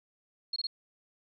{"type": "tone bursts", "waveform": "sine", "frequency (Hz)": 4294, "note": "C8", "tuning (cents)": 44, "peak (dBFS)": -30, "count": 3, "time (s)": [0.53, 0.67], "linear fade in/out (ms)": 5, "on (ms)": 32, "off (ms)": 22, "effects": []}